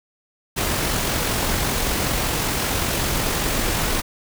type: noise with amplitude modulation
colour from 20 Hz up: pink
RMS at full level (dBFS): -21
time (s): 0.56-4.02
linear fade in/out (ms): 20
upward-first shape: sine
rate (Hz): 45.2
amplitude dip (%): 25
effects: none